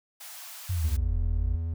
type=high-pass noise; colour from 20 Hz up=white; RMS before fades=-43 dBFS; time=0.2-0.97 s; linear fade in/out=10 ms; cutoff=620 Hz; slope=96 dB/octave
type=linear two-way sweep; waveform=sine; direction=down then up; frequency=95.7 to 36.71 to 54.7 Hz; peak=-25 dBFS; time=0.69-1.56 s; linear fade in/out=10 ms; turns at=1.19 s
type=tone with vibrato; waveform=triangle; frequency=82.41 Hz; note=E2; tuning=in tune; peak=-26 dBFS; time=0.84-1.74 s; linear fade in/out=5 ms; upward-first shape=triangle; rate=11 Hz; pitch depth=15 cents each way
effects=none